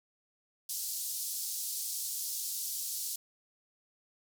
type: band-pass noise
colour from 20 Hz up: white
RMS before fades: -37 dBFS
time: 0.69-3.16 s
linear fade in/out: 5 ms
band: 4500 to 15000 Hz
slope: 24 dB/octave
effects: none